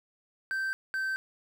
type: tone pair in turn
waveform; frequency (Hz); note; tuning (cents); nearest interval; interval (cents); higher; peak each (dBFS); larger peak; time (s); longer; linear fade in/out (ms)
triangle; 1558 / 1550.8; G6 / G6; -11 / -19; unison; 8; first; -27; neither; 0.51-0.73 / 0.94-1.16; neither; 0
effects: 10-bit